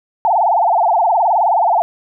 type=tone with vibrato; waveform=sine; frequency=784 Hz; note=G5; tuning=in tune; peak=-10 dBFS; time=0.25-1.82 s; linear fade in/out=0 ms; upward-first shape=sine; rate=19 Hz; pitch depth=260 cents each way; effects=none